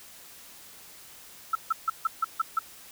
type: tone bursts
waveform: sine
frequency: 1323 Hz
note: E6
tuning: 6 cents sharp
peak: -21 dBFS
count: 7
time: 1.53-2.591 s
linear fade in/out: 5 ms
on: 23 ms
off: 150 ms
effects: white hiss -49 dBFS RMS until 2.91 s